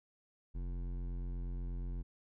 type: tone with hard clipping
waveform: triangle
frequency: 44.18 Hz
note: F1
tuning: 21 cents sharp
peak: -39 dBFS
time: 0.54-2.03 s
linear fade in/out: 20 ms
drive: 17 dB
effects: none